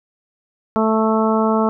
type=harmonic tone; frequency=220 Hz; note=A3; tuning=in tune; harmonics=1 / 2 / 3 / 4 / 5 / 6; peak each=-17 / -20 / -22 / -23 / -24 / -25 dBFS; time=0.76-1.69 s; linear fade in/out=0 ms; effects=none